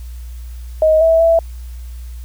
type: tone with pitch steps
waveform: sine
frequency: 628 / 653 / 662 Hz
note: D#5 / E5 / E5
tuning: +16 / -17 / +7 cents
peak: -8 dBFS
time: 0.82-1.39 s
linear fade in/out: 2 ms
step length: 190 ms
effects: added 60 Hz sine -27 dBFS peak until 2.24 s + white hiss -48 dBFS RMS until 2.24 s